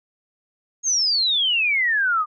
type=exponential sweep; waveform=sine; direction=down; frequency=6645 to 1194 Hz; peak=-17 dBFS; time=0.83-2.26 s; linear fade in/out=50 ms; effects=none